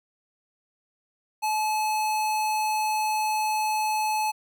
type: tone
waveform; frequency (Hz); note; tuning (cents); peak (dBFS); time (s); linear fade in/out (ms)
square; 860; A5; -40; -24; 1.42-4.32; 20
effects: none